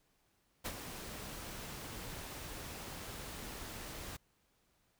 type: noise with ADSR envelope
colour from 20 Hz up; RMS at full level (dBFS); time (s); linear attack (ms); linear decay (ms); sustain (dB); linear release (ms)
pink; -38; 0.64-4.17; 21; 57; -8; 10
effects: pink hiss -75 dBFS RMS until 4.99 s